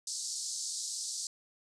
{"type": "band-pass noise", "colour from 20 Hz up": "white", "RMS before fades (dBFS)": -38, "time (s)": [0.07, 1.27], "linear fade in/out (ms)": 2, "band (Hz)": [4300, 8600], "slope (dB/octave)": 48, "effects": []}